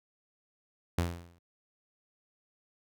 sawtooth tone with exponential decay, 86 Hz, F2, 26 cents flat, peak -21 dBFS, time 0.98-1.39 s, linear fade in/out 5 ms, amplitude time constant 88 ms, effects none

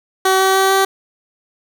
15% pulse tone with pitch steps, 379.7 / 382.1 / 384.6 / 387 Hz, F#4 / G4 / G4 / G4, +45 / -44 / -33 / -22 cents, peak -5 dBFS, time 0.25-0.85 s, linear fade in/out 5 ms, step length 150 ms, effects none

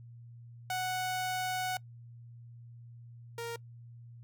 sawtooth tone pair in turn, 740 / 466.2 Hz, F#5 / A#4, 0 / 0 cents, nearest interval minor sixth, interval 800 cents, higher first, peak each -28 / -33 dBFS, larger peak first, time 0.7-1.77 / 3.38-3.56 s, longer first, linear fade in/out 2 ms, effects noise-tail reverb RT60 0.1 s tail -23 dB re dry + added 118 Hz sine -48 dBFS peak until 4.23 s

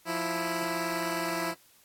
10% pulse tone pair together, 174.6 / 329.6 Hz, F3 / E4, 0 / 0 cents, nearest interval major seventh, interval 1100 cents, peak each -27 / -22 dBFS, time 0.05-1.55 s, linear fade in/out 50 ms, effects white hiss -61 dBFS RMS until 1.84 s + AAC 64 kbps

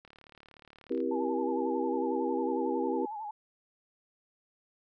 click train, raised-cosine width 0.3 ms, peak -37 dBFS, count 36, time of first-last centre 0.05-1.004 s, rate 36.7 Hz
sine chord, C dominant seventh, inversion none, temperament equal with one note detuned, 261.6 / 329.6 / 392 / 478.2 Hz, C4 / E4 / G4 / Bb4, 0 / 0 / 0 / +44 cents, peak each -34 dBFS, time 0.9-3.06 s, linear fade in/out 10 ms
sine tone with vibrato, 855 Hz, A5, 50 cents flat, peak -36 dBFS, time 1.11-3.31 s, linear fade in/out 5 ms, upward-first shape sine, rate 11 Hz, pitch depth 76 cents each way
effects none

